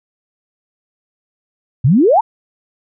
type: exponential sweep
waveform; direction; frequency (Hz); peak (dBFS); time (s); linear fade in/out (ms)
sine; up; 113.6 to 956; -7; 1.84-2.21; 10
effects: none